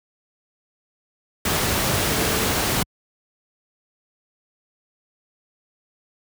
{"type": "tone in noise", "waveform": "sine", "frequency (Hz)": 441.9, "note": "A4", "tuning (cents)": 7, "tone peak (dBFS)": -30, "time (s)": [2.11, 2.49], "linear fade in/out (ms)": 5, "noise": "pink", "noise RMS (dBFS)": -21, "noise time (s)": [1.45, 2.83], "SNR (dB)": -12, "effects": ["high-pass 60 Hz 12 dB/octave"]}